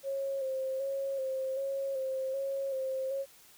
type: tone with vibrato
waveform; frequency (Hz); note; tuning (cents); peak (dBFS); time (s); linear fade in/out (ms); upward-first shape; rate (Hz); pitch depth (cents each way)
sine; 537; C5; +45; -31; 0.03-3.26; 50; square; 1.3; 30
effects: white hiss -58 dBFS RMS until 3.57 s